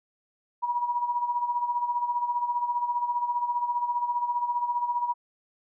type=tone with tremolo; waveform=sine; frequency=964 Hz; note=B5; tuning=42 cents flat; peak=-22 dBFS; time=0.62-5.14 s; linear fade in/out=20 ms; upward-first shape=sine; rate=15 Hz; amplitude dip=65%; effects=none